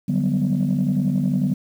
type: chord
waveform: sine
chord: G major seventh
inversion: second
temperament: equal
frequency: 146.83 / 185 / 196 / 246.9 Hz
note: D3 / F#3 / G3 / B3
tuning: 0 / 0 / 0 / 0 cents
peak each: -22 dBFS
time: 0.08-1.54 s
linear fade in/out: 10 ms
effects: tanh soft clip ceiling -12 dBFS + 8-bit